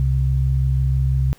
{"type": "tone pair together", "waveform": "sine", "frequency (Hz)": [66.1, 132.2], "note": ["C2", "C3"], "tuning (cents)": [18, 18], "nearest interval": "octave", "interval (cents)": 1200, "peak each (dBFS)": -18, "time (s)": [0, 1.33], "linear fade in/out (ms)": 0, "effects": ["pink hiss -52 dBFS RMS until 1.38 s"]}